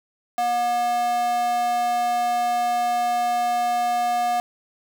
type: tone with high-pass filter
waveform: square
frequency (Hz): 240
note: B3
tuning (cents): -49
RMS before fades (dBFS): -22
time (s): 0.38-4.4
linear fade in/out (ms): 0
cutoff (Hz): 670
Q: 5.1
effects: none